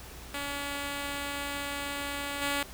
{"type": "tone with level steps", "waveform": "5% pulse", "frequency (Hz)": 283.8, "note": "C#4", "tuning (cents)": 41, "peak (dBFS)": [-22, -17], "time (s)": [0.34, 2.63], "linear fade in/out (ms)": 2, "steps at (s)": 2.41, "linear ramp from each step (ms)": 20, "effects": ["added 60 Hz sine -49 dBFS peak until 2.73 s", "pink hiss -47 dBFS RMS until 2.73 s"]}